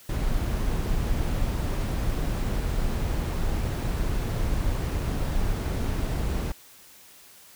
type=noise; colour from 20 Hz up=brown; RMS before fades=-26 dBFS; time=0.09-6.52 s; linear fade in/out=5 ms; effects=white hiss -51 dBFS RMS until 7.55 s